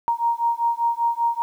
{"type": "beating tone pair", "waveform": "sine", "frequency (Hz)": [932.3, 937.4], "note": ["A#5", "A#5"], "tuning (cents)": [0, 9], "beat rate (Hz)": 5.1, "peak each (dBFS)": -22, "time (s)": [0.08, 1.42], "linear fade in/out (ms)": 0, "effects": ["9-bit"]}